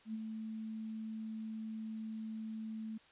sine tone with ADSR envelope, 220 Hz, A3, in tune, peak -36 dBFS, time 0.05-2.98 s, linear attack 88 ms, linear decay 31 ms, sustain -4 dB, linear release 10 ms, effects white hiss -64 dBFS RMS until 3.11 s + resampled to 8000 Hz

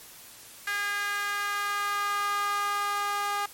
sawtooth tone with high-pass filter sweep, 407.3 Hz, G#4, 34 cents flat, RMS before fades -29 dBFS, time 0.67-3.46 s, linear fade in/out 5 ms, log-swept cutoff 1600 to 1000 Hz, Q 3.9, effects white hiss -48 dBFS RMS until 3.53 s + MP3 64 kbps

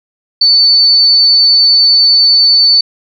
sine tone, 4505 Hz, C#8, 27 cents sharp, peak -4 dBFS, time 0.41-2.81 s, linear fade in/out 5 ms, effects none

